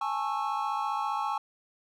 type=chord; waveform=triangle; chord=A major seventh; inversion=third; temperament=just; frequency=825 / 880 / 1100 / 1320 Hz; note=G#5 / A5 / C#6 / E6; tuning=-12 / 0 / -14 / +2 cents; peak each=-31 / -32 / -31 / -35 dBFS; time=0.01-1.38 s; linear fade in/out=5 ms; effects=none